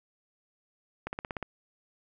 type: click train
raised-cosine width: 0.5 ms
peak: -19 dBFS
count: 7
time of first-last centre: 1.07-1.427 s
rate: 16.8 Hz
effects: none